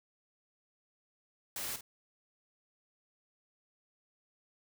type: noise with echo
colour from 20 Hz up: white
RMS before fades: -39 dBFS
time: 1.56-1.76 s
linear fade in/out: 2 ms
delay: 49 ms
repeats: 1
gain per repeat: -10 dB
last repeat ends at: 1.809 s
effects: none